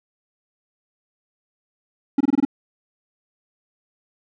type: tone bursts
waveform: triangle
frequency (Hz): 277.2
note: C#4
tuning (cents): 0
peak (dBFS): -11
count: 6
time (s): 2.18-2.451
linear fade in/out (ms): 5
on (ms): 26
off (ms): 23
effects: none